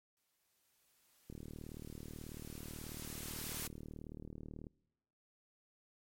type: noise with exponential growth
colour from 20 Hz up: white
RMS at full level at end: -42 dBFS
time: 0.17-3.67 s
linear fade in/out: 0 ms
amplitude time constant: 760 ms
type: click train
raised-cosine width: 3 ms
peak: -35 dBFS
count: 130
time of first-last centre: 1.3-4.668 s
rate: 38.3 Hz
effects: noise-tail reverb RT60 1.0 s tail -25 dB re dry + MP3 64 kbps